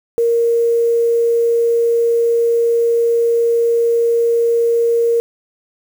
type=tone with quantisation; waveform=sine; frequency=466.2 Hz; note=A#4; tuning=in tune; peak=-11 dBFS; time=0.18-5.2 s; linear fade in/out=0 ms; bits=6; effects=none